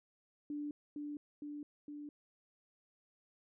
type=tone with echo; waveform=sine; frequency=293.7 Hz; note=D4; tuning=in tune; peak=-38 dBFS; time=0.5-0.71 s; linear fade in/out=2 ms; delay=460 ms; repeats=3; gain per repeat=-2 dB; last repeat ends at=2.09 s; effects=none